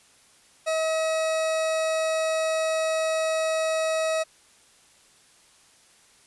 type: tone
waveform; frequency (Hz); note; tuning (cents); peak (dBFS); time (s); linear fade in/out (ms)
40% pulse; 639; D#5; +46; -22; 0.66-4.24; 20
effects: white hiss -57 dBFS RMS until 6.26 s + resampled to 24000 Hz